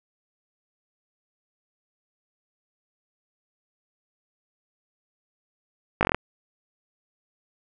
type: slowing click train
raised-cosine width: 0.5 ms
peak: -5 dBFS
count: 7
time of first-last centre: 6.01-6.146 s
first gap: 19 ms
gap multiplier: 1.07
effects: none